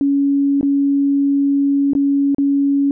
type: tone with dropouts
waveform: sine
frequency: 280 Hz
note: C#4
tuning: 18 cents sharp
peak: -12 dBFS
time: 0.01-2.91 s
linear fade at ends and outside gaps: 1 ms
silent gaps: 0.611-0.629 / 1.934-1.951 / 2.347-2.383 s
effects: none